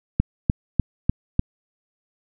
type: click train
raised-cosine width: 5 ms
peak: -4 dBFS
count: 5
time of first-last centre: 0.2-1.394 s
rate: 3.35 Hz
effects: none